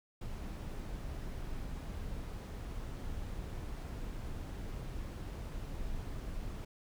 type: noise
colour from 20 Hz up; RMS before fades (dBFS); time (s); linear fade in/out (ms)
brown; -41; 0.21-6.65; 5
effects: none